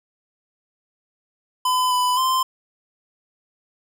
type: tone with pitch steps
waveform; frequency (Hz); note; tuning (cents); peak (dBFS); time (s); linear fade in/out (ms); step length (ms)
square; 1010 / 997 / 1039; B5 / B5 / C6; +39 / +16 / -12; -18; 1.65-2.43; 5; 260
effects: none